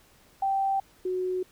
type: tone pair in turn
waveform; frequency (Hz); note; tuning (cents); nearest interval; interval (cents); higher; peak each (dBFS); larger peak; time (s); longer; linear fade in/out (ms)
sine; 780 / 368.1; G5 / F#4; -9 / -9; octave + minor second; 1300; first; -23 / -26; first; 0.42-0.8 / 1.05-1.43; neither; 5
effects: pink hiss -59 dBFS RMS until 1.51 s